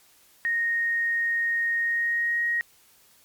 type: tone with pitch glide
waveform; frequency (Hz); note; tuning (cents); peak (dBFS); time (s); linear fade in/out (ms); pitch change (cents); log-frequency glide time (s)
sine; 1860 to 1882.7; A#6 to A#6; -4 to +17; -22; 0.45-2.61; 0; +21; 1.8-2.45
effects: white hiss -58 dBFS RMS until 3.24 s + MP3 96 kbps